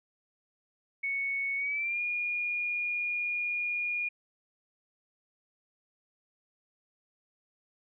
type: tone with pitch glide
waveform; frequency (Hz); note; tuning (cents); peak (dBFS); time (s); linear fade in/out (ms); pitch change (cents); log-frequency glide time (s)
sine; 2217 to 2432; C#7 to D#7; 0 to -40; -29; 1.03-4.09; 10; +160; 1.57-2.01
effects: none